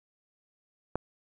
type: click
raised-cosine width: 1 ms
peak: -15 dBFS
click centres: 0.956 s
effects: none